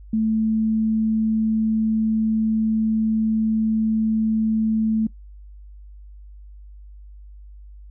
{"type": "tone", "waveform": "sine", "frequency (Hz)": 220, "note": "A3", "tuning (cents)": 0, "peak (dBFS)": -17, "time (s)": [0.13, 5.07], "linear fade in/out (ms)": 5, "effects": ["noise-tail reverb RT60 0.1 s tail -20 dB re dry", "added 50 Hz sine -39 dBFS peak until 7.9 s"]}